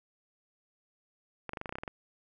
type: clicks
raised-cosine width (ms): 0.5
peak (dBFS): -22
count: 11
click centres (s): 1.493 / 1.534 / 1.572 / 1.614 / 1.658 / 1.693 / 1.725 / 1.755 / 1.785 / 1.835 / 1.878
effects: none